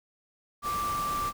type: tone in noise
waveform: sine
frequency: 1173 Hz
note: D6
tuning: 2 cents flat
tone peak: -28 dBFS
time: 0.62-1.33 s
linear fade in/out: 50 ms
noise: pink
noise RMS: -38 dBFS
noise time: 0.62-1.33 s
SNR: +7 dB
effects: none